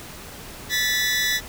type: tone pair together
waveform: 20% pulse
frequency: 1743.3 / 1966 Hz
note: A6 / B6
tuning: -17 / -8 cents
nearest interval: major second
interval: 209 cents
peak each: -19 / -17 dBFS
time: 0.69-1.41 s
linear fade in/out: 50 ms
effects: pink hiss -39 dBFS RMS until 1.48 s